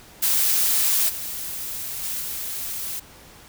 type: noise with level steps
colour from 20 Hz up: blue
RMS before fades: -20 / -31 / -28 / -30 dBFS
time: 0.22-3 s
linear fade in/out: 10 ms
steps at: 1.08 / 2.02 / 2.2 s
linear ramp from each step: 20 ms
effects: pink hiss -47 dBFS RMS until 3.48 s